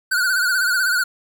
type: tone with vibrato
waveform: square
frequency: 1480 Hz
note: F#6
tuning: in tune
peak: -17 dBFS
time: 0.11-1.04 s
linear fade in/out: 10 ms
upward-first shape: sine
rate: 16 Hz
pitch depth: 78 cents each way
effects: 8-bit